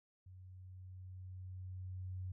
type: tone with level ramp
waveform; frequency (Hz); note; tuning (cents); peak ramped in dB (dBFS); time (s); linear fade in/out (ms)
sine; 92.5; F#2; 0; -53 to -40; 0.26-2.32; 5
effects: none